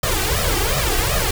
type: noise with flanger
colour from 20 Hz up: pink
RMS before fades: -19 dBFS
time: 0.03-1.31 s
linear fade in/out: 5 ms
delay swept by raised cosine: 1.6 to 2.6 ms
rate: 2.7 Hz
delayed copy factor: +0.95
effects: none